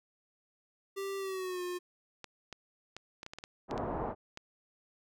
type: tone with pitch glide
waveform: square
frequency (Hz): 392 to 357.4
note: G4 to F4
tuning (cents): 0 to +40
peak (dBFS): -36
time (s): 0.96-1.79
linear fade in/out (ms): 20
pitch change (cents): -160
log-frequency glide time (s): 1.18-1.63
type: clicks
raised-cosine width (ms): 0.2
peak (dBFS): -26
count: 11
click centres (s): 2.243 / 2.527 / 2.966 / 3.231 / 3.264 / 3.335 / 3.386 / 3.439 / 3.711 / 3.778 / 4.374
type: low-pass noise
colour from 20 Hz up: white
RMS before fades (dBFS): -36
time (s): 3.68-4.15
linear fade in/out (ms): 50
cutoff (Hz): 920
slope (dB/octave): 24
effects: none